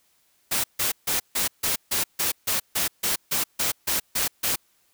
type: noise bursts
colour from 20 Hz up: white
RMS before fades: -24 dBFS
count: 15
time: 0.51-4.56 s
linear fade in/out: 10 ms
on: 130 ms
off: 150 ms
effects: white hiss -65 dBFS RMS until 4.93 s